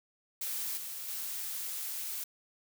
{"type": "noise with level steps", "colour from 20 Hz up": "blue", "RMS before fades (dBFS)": [-36, -41, -38], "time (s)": [0.41, 2.24], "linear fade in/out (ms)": 5, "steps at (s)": [0.77, 1.08], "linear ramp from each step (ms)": 5, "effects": []}